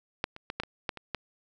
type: clicks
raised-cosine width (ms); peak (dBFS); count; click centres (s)
0.3; -11 / -27 / -18 / -14 / -22 / -13 / -25 / -15; 8; 0.241 / 0.364 / 0.501 / 0.6 / 0.635 / 0.892 / 0.973 / 1.147
effects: none